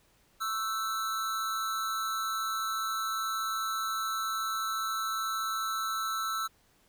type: tone with amplitude modulation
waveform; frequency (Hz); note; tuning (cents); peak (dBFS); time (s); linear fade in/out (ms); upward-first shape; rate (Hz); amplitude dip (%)
square; 1318.5; E6; 0; -28; 0.4-6.48; 20; sine; 214; 65
effects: pink hiss -66 dBFS RMS until 6.88 s